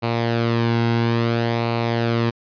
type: tone with flanger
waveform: sawtooth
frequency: 116.54 Hz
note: A#2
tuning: in tune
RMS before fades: -20 dBFS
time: 0.02-2.31 s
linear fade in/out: 20 ms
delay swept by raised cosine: 0.59 to 1.69 ms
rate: 0.59 Hz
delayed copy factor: -0.5
effects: resampled to 11025 Hz